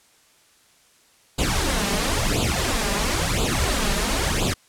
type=noise with flanger; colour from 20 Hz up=pink; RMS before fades=-22 dBFS; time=1.38-4.54 s; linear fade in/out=10 ms; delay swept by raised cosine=0.26 to 5.06 ms; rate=0.98 Hz; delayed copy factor=+0.8; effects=white hiss -57 dBFS RMS until 4.68 s + low-pass 10000 Hz 12 dB/octave